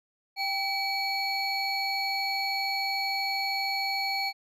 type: tone cluster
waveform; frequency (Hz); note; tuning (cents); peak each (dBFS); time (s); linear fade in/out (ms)
triangle; 788 / 2291 / 4364; G5 / D7 / C#8; +9 / -44 / -28; -30; 0.36-4.33; 50
effects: none